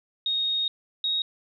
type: tone pair in turn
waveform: sine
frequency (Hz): 3729 / 3768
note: A#7 / A#7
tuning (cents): 0 / +18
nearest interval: unison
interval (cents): 18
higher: second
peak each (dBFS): -23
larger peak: neither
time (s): 0.26-0.68 / 1.04-1.22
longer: first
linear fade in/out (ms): 2
effects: none